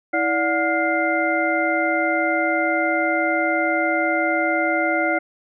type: tone cluster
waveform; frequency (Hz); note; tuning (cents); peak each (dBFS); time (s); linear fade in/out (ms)
sine; 324.9 / 583 / 729 / 1420 / 2089; E4 / D5 / F#5 / F6 / C7; -25 / -13 / -26 / +28 / -3; -24; 0.13-5.19; 10
effects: none